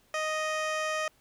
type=tone with low-pass filter; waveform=15% pulse; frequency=622.3 Hz; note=D#5; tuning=in tune; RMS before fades=-31 dBFS; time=0.14-1.08 s; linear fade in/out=2 ms; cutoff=7400 Hz; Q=0.7; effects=pink hiss -65 dBFS RMS until 1.2 s